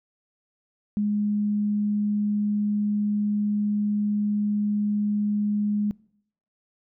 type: tone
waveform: sine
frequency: 207.7 Hz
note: G#3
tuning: in tune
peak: -21 dBFS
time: 0.97-5.91 s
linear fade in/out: 0 ms
effects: noise-tail reverb RT60 0.7 s tail -24 dB re dry